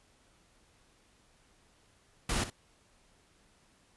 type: noise with echo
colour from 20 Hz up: pink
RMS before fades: -31 dBFS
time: 2.29-2.44 s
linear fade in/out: 5 ms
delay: 61 ms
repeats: 1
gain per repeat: -12 dB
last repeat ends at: 2.501 s
effects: pink hiss -66 dBFS RMS until 3.96 s + resampled to 24000 Hz